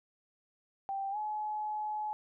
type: tone with pitch glide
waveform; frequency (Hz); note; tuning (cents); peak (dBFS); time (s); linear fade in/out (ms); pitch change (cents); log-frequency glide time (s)
sine; 784 to 850; G5 to G#5; 0 to +40; -33; 0.89-2.13; 0; +140; 1.11-1.17
effects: none